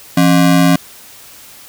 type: ring-modulated tone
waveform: square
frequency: 221.4 Hz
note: A3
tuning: 11 cents sharp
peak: -5 dBFS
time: 0.17-0.76 s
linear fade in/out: 5 ms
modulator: 50 Hz
effects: white hiss -38 dBFS RMS until 1.68 s